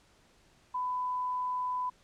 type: tone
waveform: sine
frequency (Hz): 1000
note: B5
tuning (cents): +21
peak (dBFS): -30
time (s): 0.74-1.9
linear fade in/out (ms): 10
effects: pink hiss -64 dBFS RMS until 2.03 s + low-pass 8000 Hz 12 dB/octave